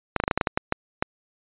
clicks, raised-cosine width 0.5 ms, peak -6 dBFS, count 11, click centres 0.163 / 0.201 / 0.238 / 0.279 / 0.312 / 0.376 / 0.412 / 0.472 / 0.575 / 0.724 / 1.025 s, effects resampled to 8000 Hz

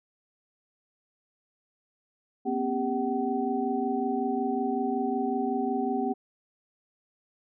sine tone cluster, 240.5 / 265.9 / 398.1 / 757 Hz, B3 / C4 / G4 / F#5, -46 / +28 / +27 / +39 cents, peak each -31 dBFS, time 2.45-6.14 s, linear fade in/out 20 ms, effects none

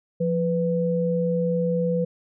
sine tone pair together, 173.6 / 496.4 Hz, F3 / B4, -10 / +9 cents, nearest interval octave + tritone, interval 1819 cents, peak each -23 dBFS, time 0.2-2.05 s, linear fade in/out 10 ms, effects none

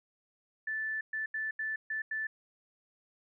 sine tone bursts at uneven times, 1755 Hz, A6, 5 cents flat, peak -32 dBFS, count 6, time 0.67-1.01 / 1.13-1.26 / 1.34-1.51 / 1.59-1.76 / 1.9-2.02 / 2.11-2.27 s, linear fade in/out 5 ms, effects none

